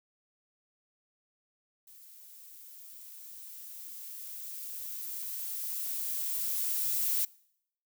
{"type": "noise with level ramp", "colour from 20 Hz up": "violet", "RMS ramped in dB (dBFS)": [-54, -29], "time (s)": [1.87, 7.25], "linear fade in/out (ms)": 5, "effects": ["noise-tail reverb RT60 0.7 s tail -23 dB re dry"]}